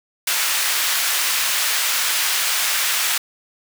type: high-pass noise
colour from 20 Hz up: pink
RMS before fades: -20 dBFS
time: 0.27-3.18 s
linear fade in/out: 5 ms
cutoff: 1600 Hz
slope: 12 dB/octave
effects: none